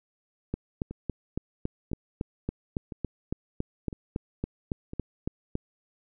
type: two click trains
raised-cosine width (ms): 3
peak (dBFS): -16 / -24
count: 19 / 5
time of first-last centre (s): 0.54-5.554 / 0.91-4.934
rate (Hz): 3.59 / 0.994
effects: none